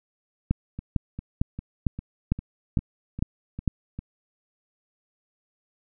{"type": "two click trains", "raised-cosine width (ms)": 5, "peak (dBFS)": [-21, -9], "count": [9, 8], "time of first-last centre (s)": [[0.79, 3.99], [0.51, 3.677]], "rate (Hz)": [2.5, 2.21], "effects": []}